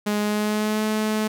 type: tone with pitch glide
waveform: sawtooth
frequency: 208.5 to 215.5 Hz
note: G#3 to A3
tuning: +7 to -36 cents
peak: -17 dBFS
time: 0.06-1.28 s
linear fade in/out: 10 ms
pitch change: +57 cents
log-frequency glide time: 0.2-0.84 s
effects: none